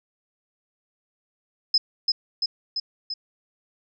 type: tone with echo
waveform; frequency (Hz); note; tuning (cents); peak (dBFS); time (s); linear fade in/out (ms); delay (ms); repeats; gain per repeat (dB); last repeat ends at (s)
sine; 5100; D#8; +42; -15; 1.74-1.78; 5; 340; 4; -3; 3.14
effects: none